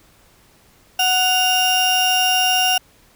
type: tone pair together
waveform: 35% pulse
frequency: 740 / 2801 Hz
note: F#5 / F7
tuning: 0 / +4 cents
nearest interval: octave + major seventh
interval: 2304 cents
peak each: -17 / -15 dBFS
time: 0.99-2.78 s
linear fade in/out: 5 ms
effects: pink hiss -53 dBFS RMS until 3.15 s